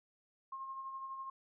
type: tone with tremolo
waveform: sine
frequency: 1070 Hz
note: C6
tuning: 38 cents sharp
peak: -40 dBFS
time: 0.52-1.3 s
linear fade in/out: 5 ms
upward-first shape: sine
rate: 12 Hz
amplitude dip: 40%
effects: none